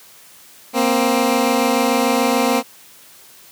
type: tone pair together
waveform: 15% pulse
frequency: 235.6 / 262.5 Hz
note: A#3 / C4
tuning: +19 / +6 cents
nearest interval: major second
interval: 187 cents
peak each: -11 dBFS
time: 0.73-2.63 s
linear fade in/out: 50 ms
effects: white hiss -45 dBFS RMS until 3.51 s + high-pass 100 Hz 12 dB/octave